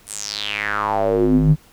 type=tone with band-pass filter sweep; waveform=square; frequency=51.91 Hz; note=G#1; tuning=in tune; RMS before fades=-18 dBFS; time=0.06-1.56 s; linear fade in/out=50 ms; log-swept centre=10000 to 140 Hz; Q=5.4; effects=pink hiss -51 dBFS RMS until 1.72 s